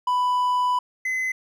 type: tone pair in turn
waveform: triangle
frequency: 993 / 2037 Hz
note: B5 / C7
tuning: +9 / -47 cents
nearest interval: octave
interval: 1244 cents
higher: second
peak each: -17 / -21 dBFS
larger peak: first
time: 0.07-0.79 / 1.05-1.32 s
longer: first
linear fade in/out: 5 ms
effects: none